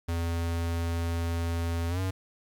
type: tone with pitch glide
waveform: square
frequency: 84.2 to 93.97 Hz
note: E2 to F#2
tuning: +37 to +27 cents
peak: -28 dBFS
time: 0.08-2.11 s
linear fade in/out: 10 ms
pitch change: +190 cents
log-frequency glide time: 1.89-2 s
effects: 10-bit